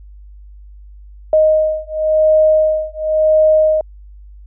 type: beating tone pair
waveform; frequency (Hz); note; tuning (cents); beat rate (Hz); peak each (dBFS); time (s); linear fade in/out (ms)
sine; 622.3 / 623.24; D#5 / D#5; 0 / +3; 0.94; -13; 1.33-3.81; 2
effects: added 50 Hz sine -35 dBFS peak until 4.46 s